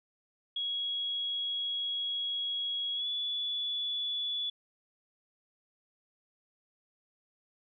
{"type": "tone with pitch glide", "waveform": "sine", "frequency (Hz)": [3322, 3433], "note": ["G#7", "A7"], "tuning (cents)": [0, -43], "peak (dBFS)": -31, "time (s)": [0.56, 4.5], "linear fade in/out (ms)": 5, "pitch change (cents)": 57, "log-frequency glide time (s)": [2.95, 3.07], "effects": []}